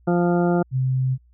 harmonic tone, 174.61 Hz, F3, in tune, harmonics 1 / 2 / 3 / 4 / 5 / 7 / 8, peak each -19 / -21 / -27 / -26 / -33 / -37 / -34 dBFS, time 0.07-0.63 s, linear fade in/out 10 ms
sine tone, 130.1 Hz, C3, 9 cents flat, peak -18 dBFS, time 0.71-1.18 s, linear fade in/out 50 ms
effects added 60 Hz sine -52 dBFS peak until 1.33 s

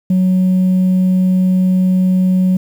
sine tone, 185 Hz, F#3, in tune, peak -7 dBFS, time 0.1-2.57 s, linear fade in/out 5 ms, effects tanh soft clip ceiling -8 dBFS + 7-bit

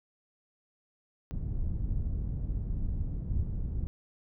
pink low-pass noise, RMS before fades -32 dBFS, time 1.31-3.87 s, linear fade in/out 0 ms, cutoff 120 Hz, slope 12 dB/octave, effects none

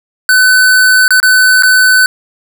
square tone with dropouts, 1509 Hz, F#6, 34 cents sharp, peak -5 dBFS, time 0.29-2.06 s, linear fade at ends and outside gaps 1 ms, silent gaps 1.08-1.106 / 1.201-1.229 / 1.624-1.633 s, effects none

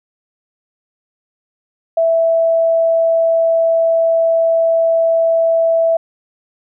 sine tone, 659.3 Hz, E5, in tune, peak -10 dBFS, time 1.97-5.97 s, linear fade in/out 5 ms, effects none

